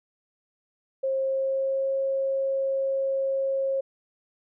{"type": "tone with pitch glide", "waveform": "sine", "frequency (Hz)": [534, 540.2], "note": ["C5", "C#5"], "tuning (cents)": [35, -45], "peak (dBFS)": -23, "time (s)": [1.03, 3.81], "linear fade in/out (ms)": 10, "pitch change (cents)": 20, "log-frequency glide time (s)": [1.2, 1.94], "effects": []}